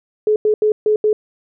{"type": "tone bursts at uneven times", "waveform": "sine", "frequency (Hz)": 426.5, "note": "G#4", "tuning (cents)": 46, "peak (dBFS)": -11, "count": 5, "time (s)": [[0.27, 0.36], [0.45, 0.54], [0.62, 0.72], [0.86, 0.96], [1.04, 1.13]], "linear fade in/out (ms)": 2, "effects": []}